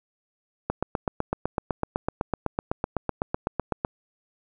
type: click train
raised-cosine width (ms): 1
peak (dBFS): -10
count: 26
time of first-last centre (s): 0.7-3.849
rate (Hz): 7.94
effects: none